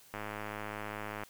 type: click train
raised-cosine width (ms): 0.5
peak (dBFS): -24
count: 116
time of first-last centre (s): 0.14-1.235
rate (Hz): 105
effects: white hiss -59 dBFS RMS until 1.29 s